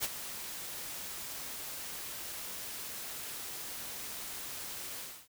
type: noise with ADSR envelope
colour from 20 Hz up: white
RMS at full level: -31 dBFS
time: 0-5.28 s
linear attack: 39 ms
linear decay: 30 ms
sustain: -11 dB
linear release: 290 ms
effects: none